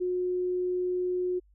sine tone, 362.1 Hz, F#4, 37 cents flat, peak -26 dBFS, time 0-1.4 s, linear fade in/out 20 ms, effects added 50 Hz sine -58 dBFS peak until 1.54 s

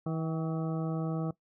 harmonic tone with a mistuned harmonic, 161.3 Hz, E3, 37 cents flat, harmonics 1 / 2 / 3 / 4 / 5 / 7 / 8, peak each -31 / -37 / -41 / -43 / -45 / -48 / -49 dBFS, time 0.06-1.31 s, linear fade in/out 5 ms, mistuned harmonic 5, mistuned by -49 cents, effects noise-tail reverb RT60 0.1 s tail -18 dB re dry

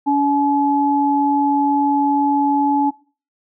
sine tone pair together, 283.9 / 853.9 Hz, C#4 / G#5, +41 / +48 cents, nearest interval octave + perfect fifth, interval 1907 cents, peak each -16 dBFS, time 0.06-2.91 s, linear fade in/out 20 ms, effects noise-tail reverb RT60 0.4 s tail -22 dB re dry

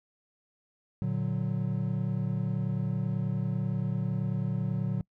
triangle chord, Bb augmented, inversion none, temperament equal, 116.54 / 146.83 / 185 Hz, Bb2 / D3 / F#3, 0 / 0 / 0 cents, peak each -30 dBFS, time 1.02-5.01 s, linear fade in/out 0 ms, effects noise-tail reverb RT60 0.1 s tail -25 dB re dry

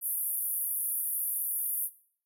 pink band-pass noise, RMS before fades -32 dBFS, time 0.01-1.9 s, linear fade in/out 50 ms, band 10000 to 15000 Hz, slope 96 dB/octave, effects noise-tail reverb RT60 0.5 s tail -17 dB re dry

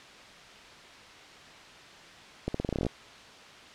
accelerating click train, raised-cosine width 2 ms, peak -16 dBFS, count 12, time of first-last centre 2.48-2.866 s, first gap 64 ms, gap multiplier 0.87, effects white hiss -49 dBFS RMS until 3.74 s + low-pass 4000 Hz 12 dB/octave

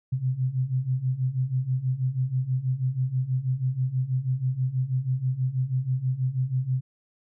sine beating tone pair, 125.7 / 131.9 Hz, B2 / C3, +31 / +14 cents, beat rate 6.2 Hz, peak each -28 / -25 dBFS, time 0.12-6.81 s, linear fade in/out 10 ms, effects none

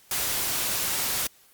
white noise, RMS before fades -27 dBFS, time 0.11-1.27 s, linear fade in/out 2 ms, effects white hiss -57 dBFS RMS until 1.53 s + Opus 48 kbps

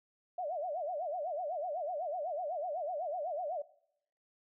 sine tone with vibrato, 654 Hz, E5, 14 cents flat, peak -34 dBFS, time 0.38-3.62 s, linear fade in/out 5 ms, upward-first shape sine, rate 8 Hz, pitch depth 230 cents each way, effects noise-tail reverb RT60 0.7 s tail -19 dB re dry

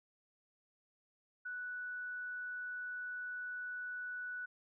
sine tone, 1480 Hz, F#6, in tune, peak -40 dBFS, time 1.45-4.46 s, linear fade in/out 10 ms, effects none

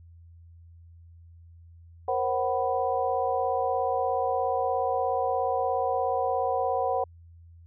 sine tone cluster, 474.1 / 531 / 750 / 990 Hz, A#4 / C5 / F#5 / B5, +29 / +25 / +23 / +4 cents, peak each -31 / -29 / -27 / -33 dBFS, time 2.08-7.04 s, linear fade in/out 5 ms, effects added 84 Hz sine -48 dBFS peak until 7.66 s

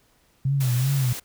sine tone with vibrato, 130.81 Hz, C3, in tune, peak -19 dBFS, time 0.45-1.13 s, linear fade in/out 5 ms, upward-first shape sine, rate 2.6 Hz, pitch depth 120 cents each way
white noise, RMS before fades -34 dBFS, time 0.6-1.2 s, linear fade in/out 10 ms
effects pink hiss -62 dBFS RMS until 1.24 s

